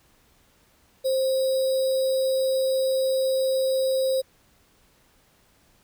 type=tone with sample-and-hold; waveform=sine; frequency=527 Hz; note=C5; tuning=12 cents sharp; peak=-20 dBFS; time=1.04-4.22 s; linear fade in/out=20 ms; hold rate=4410 Hz; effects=pink hiss -61 dBFS RMS until 5.83 s